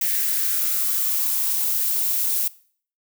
violet noise with high-pass filter sweep, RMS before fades -22 dBFS, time 0.01-2.48 s, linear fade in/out 5 ms, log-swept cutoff 1900 to 500 Hz, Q 3.6, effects noise-tail reverb RT60 0.5 s tail -20 dB re dry

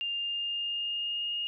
sine tone with pitch glide, 2802 to 2848 Hz, F7 to F7, +5 to +33 cents, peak -30 dBFS, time 0.01-1.47 s, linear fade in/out 0 ms, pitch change +28 cents, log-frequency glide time 0.11-1.33 s, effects none

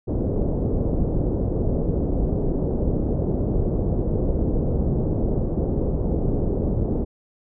pink low-pass noise, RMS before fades -22 dBFS, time 0.07-7.05 s, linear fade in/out 20 ms, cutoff 520 Hz, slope 24 dB/octave, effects none

